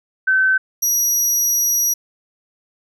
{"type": "tone pair in turn", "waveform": ["sine", "30% pulse"], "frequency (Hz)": [1533, 5788], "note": ["G6", "F#8"], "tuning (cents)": [-39, -39], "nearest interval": "octave + major seventh", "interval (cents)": 2300, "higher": "second", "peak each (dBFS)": [-12, -11], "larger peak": "second", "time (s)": [[0.27, 0.58], [0.82, 1.94]], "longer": "second", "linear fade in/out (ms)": 10, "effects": []}